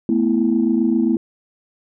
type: chord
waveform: sine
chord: A suspended second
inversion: none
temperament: just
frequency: 220 / 247.5 / 330 Hz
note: A3 / B3 / E4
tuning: 0 / +4 / +2 cents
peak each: -18 dBFS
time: 0.09-1.17 s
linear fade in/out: 2 ms
effects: tanh soft clip ceiling -6 dBFS